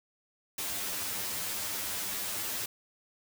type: noise with comb filter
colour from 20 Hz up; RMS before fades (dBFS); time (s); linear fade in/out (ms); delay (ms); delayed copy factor
white; -35; 0.58-2.66; 5; 10; +0.8
effects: none